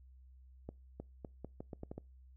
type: accelerating click train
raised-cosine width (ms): 2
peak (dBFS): -30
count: 9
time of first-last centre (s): 0.69-1.98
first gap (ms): 310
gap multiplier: 0.8
effects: noise-tail reverb RT60 0.3 s tail -26 dB re dry + added 64 Hz sine -56 dBFS peak until 2.36 s